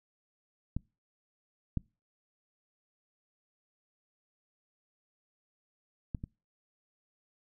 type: clicks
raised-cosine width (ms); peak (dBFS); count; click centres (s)
5; -20 / -18 / -21 / -26; 4; 0.766 / 1.773 / 6.148 / 6.239
effects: noise-tail reverb RT60 0.3 s tail -26 dB re dry